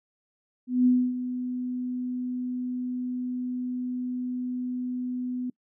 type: tone with ADSR envelope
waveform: sine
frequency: 250 Hz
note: B3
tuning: 21 cents sharp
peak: -16 dBFS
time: 0.67-5.5 s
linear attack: 190 ms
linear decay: 270 ms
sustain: -12 dB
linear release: 4 ms
effects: noise-tail reverb RT60 0.1 s tail -25 dB re dry